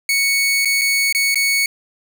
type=tone with dropouts; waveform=sawtooth; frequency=2220 Hz; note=C#7; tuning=2 cents sharp; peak=-11 dBFS; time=0.09-1.66 s; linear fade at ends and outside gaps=2 ms; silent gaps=0.649-0.655 / 0.813-0.816 / 1.126-1.148 / 1.345-1.356 s; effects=none